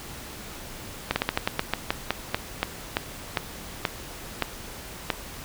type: slowing click train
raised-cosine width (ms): 0.3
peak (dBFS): -6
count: 17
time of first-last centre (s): 1.11-5.103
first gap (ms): 50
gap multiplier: 1.19
effects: pink hiss -40 dBFS RMS until 5.44 s